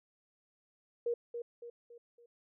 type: tone with echo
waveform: sine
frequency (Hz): 473.5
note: A#4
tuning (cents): +27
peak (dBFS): -30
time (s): 1.06-1.14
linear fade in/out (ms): 5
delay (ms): 280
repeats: 4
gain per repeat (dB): -7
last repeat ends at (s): 2.26
effects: none